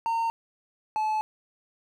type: tone pair in turn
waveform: triangle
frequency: 915 / 863.6 Hz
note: A#5 / A5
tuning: -32 / -33 cents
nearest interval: minor second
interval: 101 cents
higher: first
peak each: -22 dBFS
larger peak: neither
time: 0.06-0.3 / 0.96-1.21 s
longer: second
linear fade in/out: 0 ms
effects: none